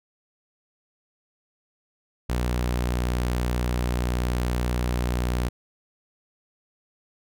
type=tone; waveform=sawtooth; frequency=60.9 Hz; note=B1; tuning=24 cents flat; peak=-19 dBFS; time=2.29-5.49 s; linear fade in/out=10 ms; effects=none